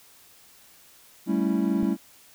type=chord; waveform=triangle; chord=A dominant seventh; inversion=third; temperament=equal; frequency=196 / 220 / 277.2 / 329.6 Hz; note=G3 / A3 / C#4 / E4; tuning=0 / 0 / 0 / 0 cents; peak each=-24 / -25 / -26 / -26 dBFS; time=1.26-1.97 s; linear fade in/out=50 ms
type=click; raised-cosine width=3 ms; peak=-21 dBFS; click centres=1.829 s
effects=white hiss -54 dBFS RMS until 2.34 s